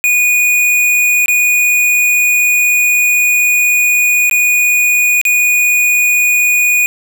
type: tone with dropouts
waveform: square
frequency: 2461 Hz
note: D#7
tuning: 20 cents flat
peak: -9 dBFS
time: 0.04-6.86 s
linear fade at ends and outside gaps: 0 ms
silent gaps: 1.259-1.282 / 4.297-4.312 / 5.214-5.252 s
effects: none